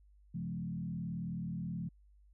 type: tone with frequency modulation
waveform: sine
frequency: 171.8 Hz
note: F3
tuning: 28 cents flat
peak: -36 dBFS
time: 0.34-1.89 s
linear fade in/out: 10 ms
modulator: 38.7 Hz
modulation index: 1.1
effects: added 50 Hz sine -60 dBFS peak until 2.33 s